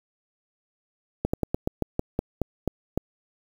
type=slowing click train; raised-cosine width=2 ms; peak=-10 dBFS; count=11; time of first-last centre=1.25-2.976 s; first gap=85 ms; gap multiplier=1.15; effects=7-bit